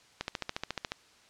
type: click train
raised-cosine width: 0.2 ms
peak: -15 dBFS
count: 11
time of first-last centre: 0.21-0.919 s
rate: 14.1 Hz
effects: white hiss -60 dBFS RMS until 1.29 s + low-pass 6000 Hz 12 dB/octave